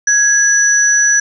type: tone pair together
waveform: sine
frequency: 1661.2 / 5920 Hz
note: G#6 / F#8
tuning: 0 / 0 cents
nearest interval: octave + minor seventh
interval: 2200 cents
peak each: -11 dBFS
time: 0.07-1.2 s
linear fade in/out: 5 ms
effects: none